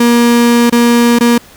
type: tone with dropouts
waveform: 35% pulse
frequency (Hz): 237.3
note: A#3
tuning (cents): +31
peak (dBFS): -4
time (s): 0-1.38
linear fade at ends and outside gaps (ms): 5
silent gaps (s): 0.698-0.724 / 1.188-1.207
effects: pink hiss -39 dBFS RMS until 1.56 s